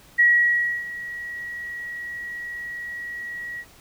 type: tone with ADSR envelope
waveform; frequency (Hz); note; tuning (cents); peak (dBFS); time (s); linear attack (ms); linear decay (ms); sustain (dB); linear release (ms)
sine; 1915; A#6; +46; -12; 0.18-3.65; 19; 640; -18; 57
effects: pink hiss -51 dBFS RMS until 3.8 s